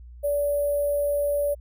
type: tone with sample-and-hold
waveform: sine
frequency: 577 Hz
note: D5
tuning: 31 cents flat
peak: -21 dBFS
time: 0.23-1.55 s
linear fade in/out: 20 ms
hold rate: 11025 Hz
effects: added 60 Hz sine -41 dBFS peak until 1.6 s